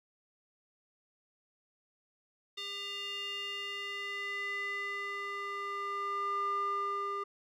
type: tone with band-pass filter sweep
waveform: square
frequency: 401.1 Hz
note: G4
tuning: 40 cents sharp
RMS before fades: -37 dBFS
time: 2.57-7.24 s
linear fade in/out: 10 ms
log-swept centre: 3400 to 1000 Hz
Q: 4.1
effects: none